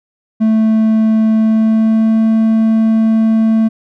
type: tone with pitch glide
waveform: triangle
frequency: 220 to 222.2 Hz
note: A3 to A3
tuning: 0 to +17 cents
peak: -6 dBFS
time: 0.4-3.69 s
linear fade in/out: 20 ms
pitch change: +17 cents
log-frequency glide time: 1.36-2.22 s
effects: none